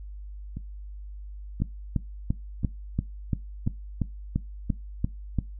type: two click trains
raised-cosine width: 5 ms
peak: -12 / -22 dBFS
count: 12 / 5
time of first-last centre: 1.62-5.387 / 0.57-4.698 s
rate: 2.92 / 0.969 Hz
effects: noise-tail reverb RT60 0.2 s tail -19 dB re dry + added 50 Hz sine -37 dBFS peak until 5.59 s